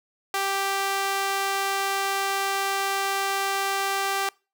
sawtooth tone with high-pass filter, 392 Hz, G4, in tune, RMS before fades -26 dBFS, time 0.34-4.29 s, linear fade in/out 2 ms, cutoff 810 Hz, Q 0.99, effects noise-tail reverb RT60 0.3 s tail -24 dB re dry

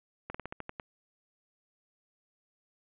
slowing click train, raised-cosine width 0.5 ms, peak -23 dBFS, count 8, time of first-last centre 0.3-0.798 s, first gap 45 ms, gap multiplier 1.15, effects resampled to 8000 Hz + 10-bit

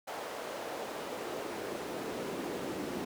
brown noise with high-pass filter sweep, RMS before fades -39 dBFS, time 0.07-3.05 s, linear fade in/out 10 ms, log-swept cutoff 610 to 280 Hz, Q 1.5, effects none

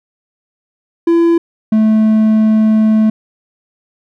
triangle tone pair in turn, 336.8 / 217.7 Hz, E4 / A3, +37 / -18 cents, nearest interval minor sixth, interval 755 cents, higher first, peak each -5 dBFS, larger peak neither, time 1.07-1.38 / 1.72-3.1 s, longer second, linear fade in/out 5 ms, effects none

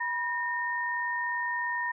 sine tone pair together, 972 / 1834.9 Hz, B5 / A#6, -28 / -28 cents, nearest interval major seventh, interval 1100 cents, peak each -32 / -30 dBFS, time 0-1.92 s, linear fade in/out 10 ms, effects none

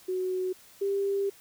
sine tone pair in turn, 370 / 396.6 Hz, F#4 / G4, 0 / +20 cents, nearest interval minor second, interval 120 cents, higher second, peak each -27 / -25 dBFS, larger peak second, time 0.08-0.53 / 0.81-1.3 s, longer second, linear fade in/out 10 ms, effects white hiss -55 dBFS RMS until 1.4 s

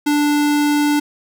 square tone, 293.7 Hz, D4, in tune, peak -14 dBFS, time 0.06-1 s, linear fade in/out 10 ms, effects none

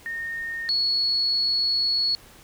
sine tone pair in turn, 1839 / 4374 Hz, A#6 / C#8, -24 / -24 cents, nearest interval octave + minor third, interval 1500 cents, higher second, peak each -28 / -20 dBFS, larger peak second, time 0.06-0.69 / 0.69-2.15 s, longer second, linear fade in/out 0 ms, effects pink hiss -50 dBFS RMS until 2.43 s

